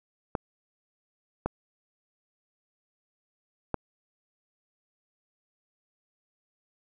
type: clicks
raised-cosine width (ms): 1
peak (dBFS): -13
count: 3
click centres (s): 0.352 / 1.46 / 3.743
effects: none